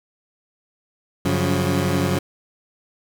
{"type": "tone cluster", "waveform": "20% pulse", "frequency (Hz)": [95, 140.4, 178.5], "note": ["F#2", "C#3", "F3"], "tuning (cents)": [46, 22, 38], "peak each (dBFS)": -18, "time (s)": [1.25, 2.19], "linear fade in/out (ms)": 5, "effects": []}